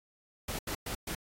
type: noise bursts at uneven times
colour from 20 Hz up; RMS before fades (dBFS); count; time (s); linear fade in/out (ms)
pink; -37; 4; 0.48-0.59 / 0.67-0.75 / 0.86-0.95 / 1.07-1.15; 5
effects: AAC 48 kbps